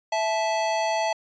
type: tone pair together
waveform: square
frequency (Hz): 659.3 / 869.3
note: E5 / A5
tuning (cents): 0 / -21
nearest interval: perfect fourth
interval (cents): 479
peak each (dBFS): -26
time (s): 0.12-1.13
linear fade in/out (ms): 5
effects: resampled to 16000 Hz